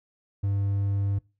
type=tone; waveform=triangle; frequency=99.6 Hz; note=G2; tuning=28 cents sharp; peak=-21 dBFS; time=0.43-1.19 s; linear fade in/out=10 ms; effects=noise-tail reverb RT60 0.3 s tail -23 dB re dry